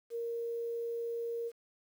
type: tone with quantisation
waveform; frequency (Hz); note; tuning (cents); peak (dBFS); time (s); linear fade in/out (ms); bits
sine; 466.2; A#4; 0; -34; 0.1-1.52; 50; 10
effects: none